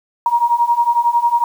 sine beating tone pair, 940 / 951 Hz, A#5 / A#5, +14 / +34 cents, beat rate 11 Hz, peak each -16 / -14 dBFS, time 0.26-1.44 s, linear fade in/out 2 ms, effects 7-bit

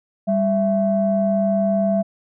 sine tone pair together, 197.6 / 665.3 Hz, G3 / E5, +14 / +16 cents, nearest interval octave + major sixth, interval 2102 cents, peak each -18 dBFS, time 0.27-2.03 s, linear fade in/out 20 ms, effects tanh soft clip ceiling -8 dBFS

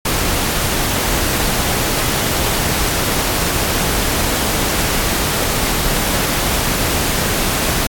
pink noise, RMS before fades -17 dBFS, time 0.05-7.87 s, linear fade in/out 5 ms, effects AAC 64 kbps

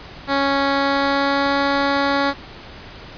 10% pulse tone with pitch glide, 277.2 to 279.6 Hz, C#4 to C#4, 0 to +15 cents, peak -8 dBFS, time 0.27-2.34 s, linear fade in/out 50 ms, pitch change +15 cents, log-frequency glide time 0.73-1.58 s, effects pink hiss -38 dBFS RMS until 3.17 s + resampled to 11025 Hz

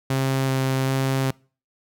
sawtooth tone with vibrato, 133.2 Hz, C3, 31 cents sharp, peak -16 dBFS, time 0.1-1.31 s, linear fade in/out 5 ms, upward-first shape square, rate 1.3 Hz, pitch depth 8 cents each way, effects noise-tail reverb RT60 0.4 s tail -25 dB re dry

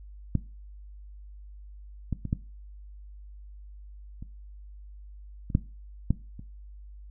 clicks, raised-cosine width 5 ms, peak -11 / -16 / -20 / -13 / -28 / -25 / -8 / -10 / -28 dBFS, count 9, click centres 0.353 / 2.127 / 2.253 / 2.329 / 4.225 / 5.502 / 5.551 / 6.106 / 6.394 s, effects noise-tail reverb RT60 0.3 s tail -18 dB re dry + added 50 Hz sine -43 dBFS peak until 7.1 s

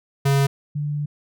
square / sine tone pair in turn, 138.59 / 147.11 Hz, C#3 / D3, 0 / +3 cents, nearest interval minor second, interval 103 cents, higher second, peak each -16 / -22 dBFS, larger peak first, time 0.25-0.47 / 0.75-1.06 s, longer second, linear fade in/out 10 ms, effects none

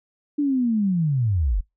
sine linear sweep, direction down, 297.6 to 39.02 Hz, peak -18 dBFS, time 0.38-1.61 s, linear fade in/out 10 ms, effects noise-tail reverb RT60 0.2 s tail -26 dB re dry

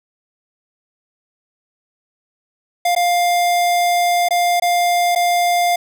square tone with dropouts, 702 Hz, F5, 9 cents sharp, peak -14 dBFS, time 2.85-5.76 s, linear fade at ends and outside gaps 5 ms, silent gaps 2.951-2.962 / 4.287-4.307 / 4.599-4.621 / 5.151-5.158 s, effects none

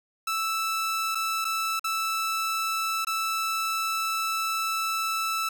sawtooth tone with dropouts, 1318.5 Hz, E6, in tune, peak -22 dBFS, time 0.27-5.49 s, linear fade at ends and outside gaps 5 ms, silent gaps 1.149-1.153 / 1.446-1.45 / 1.795-1.842 / 3.048-3.069 s, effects none

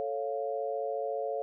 sine chord, A augmented, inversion none, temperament equal, 440 / 554.4 / 698.5 Hz, A4 / C#5 / E#5, 0 / 0 / 0 cents, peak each -35 / -34 / -36 dBFS, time 0-1.42 s, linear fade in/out 0 ms, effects none

